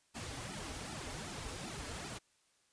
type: noise with flanger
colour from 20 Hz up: pink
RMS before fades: -44 dBFS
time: 0.14-2.19 s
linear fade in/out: 20 ms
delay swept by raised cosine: 1.8 to 5.7 ms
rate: 2.6 Hz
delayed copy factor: -1
effects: white hiss -73 dBFS RMS until 2.72 s + resampled to 22050 Hz